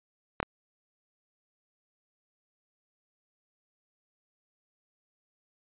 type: clicks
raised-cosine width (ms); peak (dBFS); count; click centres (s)
0.5; -13; 2; 0.402 / 0.429
effects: resampled to 8000 Hz